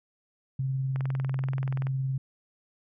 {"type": "tone with tremolo", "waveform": "sine", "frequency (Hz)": 133.2, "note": "C3", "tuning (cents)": 31, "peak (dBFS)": -25, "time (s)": [0.59, 2.18], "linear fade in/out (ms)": 5, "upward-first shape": "sine", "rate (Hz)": 20, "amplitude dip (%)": 25}
{"type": "click train", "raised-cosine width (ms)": 0.5, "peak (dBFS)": -24, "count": 20, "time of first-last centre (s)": [0.96, 1.869], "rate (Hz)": 20.9}
{"effects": []}